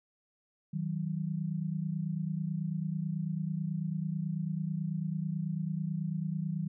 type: tone pair together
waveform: sine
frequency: 158.3 / 187.42 Hz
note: D#3 / F#3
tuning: +30 / +23 cents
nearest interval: minor third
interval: 293 cents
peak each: -33 / -35 dBFS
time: 0.73-6.68 s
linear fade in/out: 10 ms
effects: none